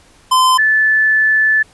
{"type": "tone pair in turn", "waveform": ["square", "sine"], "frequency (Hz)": [1029, 1743.9], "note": ["C6", "A6"], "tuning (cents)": [-29, -16], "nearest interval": "major sixth", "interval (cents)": 913, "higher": "second", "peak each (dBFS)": -9, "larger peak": "neither", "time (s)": [[0.31, 0.58], [0.58, 1.63]], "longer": "second", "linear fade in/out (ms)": 10, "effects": ["pink hiss -48 dBFS RMS until 1.73 s", "resampled to 24000 Hz"]}